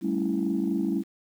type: chord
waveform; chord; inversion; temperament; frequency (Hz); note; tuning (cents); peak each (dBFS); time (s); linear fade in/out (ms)
sine; A dominant seventh; third; equal; 196 / 220 / 277.2 / 329.6; G3 / A3 / C#4 / E4; 0 / 0 / 0 / 0; -28 / -30 / -29 / -28; 0.01-1.04; 50
effects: tanh soft clip ceiling -16 dBFS + 9-bit